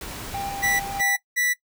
pink noise, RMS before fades -35 dBFS, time 0.01-1.01 s, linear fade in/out 2 ms
triangle tone with tremolo, 794 Hz, G5, 22 cents sharp, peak -25 dBFS, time 0.34-1.16 s, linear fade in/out 5 ms, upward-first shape square, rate 3.3 Hz, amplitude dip 30%
45% pulse tone bursts, 1963 Hz, B6, 11 cents flat, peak -20 dBFS, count 3, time 0.62-1.54 s, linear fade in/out 20 ms, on 180 ms, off 190 ms
effects noise-tail reverb RT60 0.1 s tail -18 dB re dry

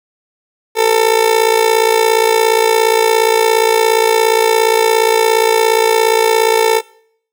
30% pulse tone with amplitude modulation, 447 Hz, A4, 27 cents sharp, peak -3 dBFS, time 0.75-6.82 s, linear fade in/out 50 ms, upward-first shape sine, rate 57.2 Hz, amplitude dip 75%, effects noise-tail reverb RT60 0.6 s tail -21 dB re dry

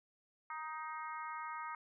harmonic tone with a mistuned harmonic, 312.7 Hz, D#4, 9 cents sharp, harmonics 3 / 4 / 5 / 6 / 7, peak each -45 / -44 / -52 / -54 / -52 dBFS, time 0.5-1.75 s, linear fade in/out 2 ms, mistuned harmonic 7, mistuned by -24 cents, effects none

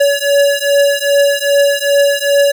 square beating tone pair, 565 / 567.5 Hz, C#5 / C#5, +33 / +41 cents, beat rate 2.5 Hz, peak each -13 dBFS, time 0-2.52 s, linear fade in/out 10 ms, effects none

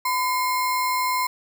sine tone with sample-and-hold, 1009 Hz, B5, 37 cents sharp, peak -20 dBFS, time 0.05-1.27 s, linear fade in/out 5 ms, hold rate 3150 Hz, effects none

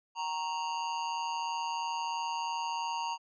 square tone with amplitude modulation, 932.3 Hz, A#5, in tune, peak -30 dBFS, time 0.15-3.18 s, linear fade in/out 50 ms, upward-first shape sine, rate 163 Hz, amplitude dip 65%, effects resampled to 16000 Hz

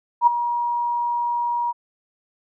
sine tone with ADSR envelope, 954 Hz, A#5, 40 cents sharp, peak -8 dBFS, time 0.21-1.73 s, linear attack 60 ms, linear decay 9 ms, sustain -12 dB, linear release 29 ms, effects none

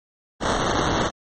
white noise with sample-and-hold, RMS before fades -22 dBFS, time 0.4-1.11 s, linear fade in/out 50 ms, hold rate 2450 Hz, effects MP3 32 kbps

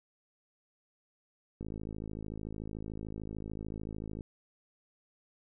click train, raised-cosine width 3 ms, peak -28 dBFS, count 140, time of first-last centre 1.61-4.208 s, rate 53.5 Hz, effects none

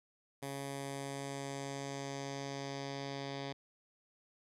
10% pulse tone with low-pass filter sweep, 138.59 Hz, C#3, in tune, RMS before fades -42 dBFS, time 0.42-3.53 s, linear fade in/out 10 ms, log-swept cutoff 11000 to 4300 Hz, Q 2.1, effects none

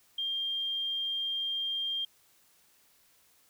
sine tone, 3197 Hz, G7, 33 cents sharp, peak -30 dBFS, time 0.18-2.05 s, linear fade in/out 5 ms, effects white hiss -65 dBFS RMS until 3.49 s

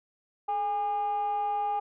sine tone with frequency modulation, 818 Hz, G#5, 26 cents flat, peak -25 dBFS, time 0.48-1.8 s, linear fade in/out 10 ms, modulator 389 Hz, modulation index 0.36, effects tanh soft clip ceiling -23 dBFS

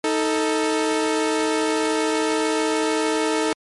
sawtooth tone pair together, 314.7 / 441.9 Hz, D#4 / A4, +20 / +7 cents, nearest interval tritone, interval 587 cents, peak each -18 dBFS, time 0.04-3.53 s, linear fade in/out 2 ms, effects MP3 48 kbps

